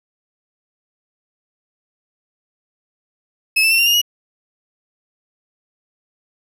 35% pulse tone with pitch steps, 2589 / 2648 / 2708 / 2770 / 2833 / 2898 Hz, E7 / E7 / E7 / F7 / F7 / F#7, -32 / +7 / +46 / -15 / +24 / -37 cents, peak -10 dBFS, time 3.56-4.016 s, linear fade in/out 10 ms, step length 76 ms, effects none

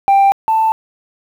sine tone pair in turn, 789 / 885.6 Hz, G5 / A5, +11 / +11 cents, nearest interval major second, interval 200 cents, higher second, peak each -4 / -9 dBFS, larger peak first, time 0.08-0.32 / 0.48-0.72 s, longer neither, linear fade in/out 0 ms, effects tanh soft clip ceiling -6 dBFS + 7-bit

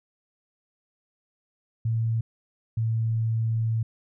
sine tone pair in turn, 113.5 / 112.78 Hz, A#2 / A2, -46 / +43 cents, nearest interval unison, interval 11 cents, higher first, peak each -22 dBFS, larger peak neither, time 1.85-2.21 / 2.77-3.83 s, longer second, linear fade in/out 5 ms, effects none

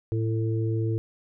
harmonic tone, 111.6 Hz, A2, 25 cents sharp, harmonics 1 / 3 / 4, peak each -24 / -31 / -34 dBFS, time 0.12-0.98 s, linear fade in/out 0 ms, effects none

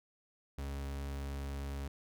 40% pulse tone, 69.5 Hz, C#2, 5 cents sharp, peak -37 dBFS, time 0.58-1.88 s, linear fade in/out 5 ms, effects none

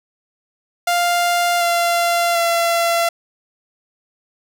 sawtooth tone with pitch steps, 698.5 / 688.9 / 679.4 Hz, F5 / F5 / F5, 0 / -24 / -48 cents, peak -11 dBFS, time 0.87-3.09 s, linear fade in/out 5 ms, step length 740 ms, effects none

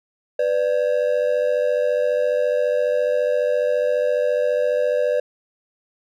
triangle ring-modulated tone, 544 Hz, C#5, 33 cents flat, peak -12 dBFS, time 0.39-5.2 s, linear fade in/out 5 ms, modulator 47.3 Hz, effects none

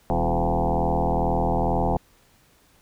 sine tone with frequency modulation, 349.2 Hz, F4, in tune, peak -19 dBFS, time 0.1-1.97 s, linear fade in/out 0 ms, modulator 82.2 Hz, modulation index 6.3, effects pink hiss -59 dBFS RMS until 2.81 s

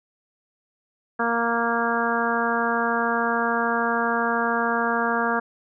harmonic tone, 233.1 Hz, A#3, in tune, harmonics 1 / 2 / 3 / 4 / 5 / 6 / 7, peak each -28 / -28 / -28 / -28 / -28 / -28 / -28 dBFS, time 1.19-5.4 s, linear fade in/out 10 ms, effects none

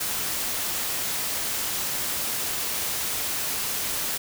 white noise, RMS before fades -28 dBFS, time 0-4.18 s, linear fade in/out 10 ms, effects none

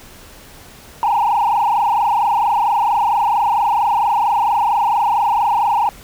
sine tone with frequency modulation, 880 Hz, A5, in tune, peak -11 dBFS, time 1.03-5.89 s, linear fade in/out 0 ms, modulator 24.4 Hz, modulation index 3.3, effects tanh soft clip ceiling -10 dBFS + pink hiss -41 dBFS RMS until 6.03 s

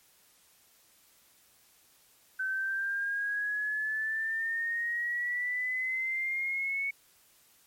sine exponential sweep, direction up, 1528 to 2223 Hz, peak -29 dBFS, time 2.39-6.91 s, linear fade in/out 10 ms, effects white hiss -63 dBFS RMS until 7.66 s + MP3 64 kbps

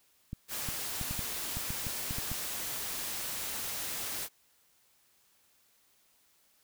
clicks, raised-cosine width 5 ms, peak -25 dBFS, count 11, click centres 0.331 / 0.688 / 1.013 / 1.11 / 1.192 / 1.57 / 1.705 / 1.868 / 2.109 / 2.185 / 2.316 s
white noise, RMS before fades -37 dBFS, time 0.48-4.29 s, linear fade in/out 50 ms
effects white hiss -68 dBFS RMS until 6.63 s

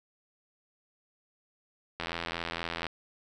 click train, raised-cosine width 0.3 ms, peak -17 dBFS, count 74, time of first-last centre 2-2.867 s, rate 84.2 Hz, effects none

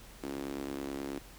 sawtooth tone with high-pass filter, 69.3 Hz, C#2, in tune, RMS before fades -39 dBFS, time 0.23-1.19 s, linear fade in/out 5 ms, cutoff 300 Hz, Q 3.6, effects added 45 Hz sine -54 dBFS peak until 1.38 s + pink hiss -54 dBFS RMS until 1.38 s

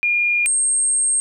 sine tone pair in turn, 2419 / 8482 Hz, D#7 / C9, -49 / +23 cents, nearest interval octave + minor seventh, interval 2172 cents, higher second, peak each -15 dBFS, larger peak neither, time 0.03-0.46 / 0.46-1.2 s, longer second, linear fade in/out 0 ms, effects none

